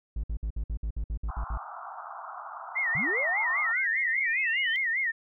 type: tone bursts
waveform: triangle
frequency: 53.8 Hz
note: A1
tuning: 38 cents flat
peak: -26 dBFS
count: 11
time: 0.16-1.577 s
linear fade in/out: 5 ms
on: 77 ms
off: 57 ms
type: band-pass noise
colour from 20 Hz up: white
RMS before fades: -41 dBFS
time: 1.28-3.73 s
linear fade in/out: 20 ms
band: 670 to 1400 Hz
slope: 96 dB/octave
type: tone with vibrato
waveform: sine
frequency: 1975.5 Hz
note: B6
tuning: in tune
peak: -25 dBFS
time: 2.75-5.12 s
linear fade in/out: 20 ms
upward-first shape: sine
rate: 5 Hz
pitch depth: 160 cents each way
type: linear sweep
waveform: sine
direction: up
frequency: 115.2 to 3136 Hz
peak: -32 dBFS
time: 2.95-4.76 s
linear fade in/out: 0 ms
effects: none